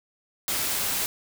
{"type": "noise", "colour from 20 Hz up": "white", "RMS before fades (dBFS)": -27, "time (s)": [0.48, 1.06], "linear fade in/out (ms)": 0, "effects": []}